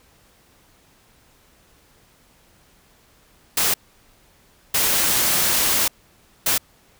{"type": "noise bursts at uneven times", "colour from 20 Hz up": "white", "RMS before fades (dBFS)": -19, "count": 3, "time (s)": [[3.57, 3.74], [4.74, 5.88], [6.46, 6.58]], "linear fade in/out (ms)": 5, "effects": ["pink hiss -56 dBFS RMS until 6.99 s"]}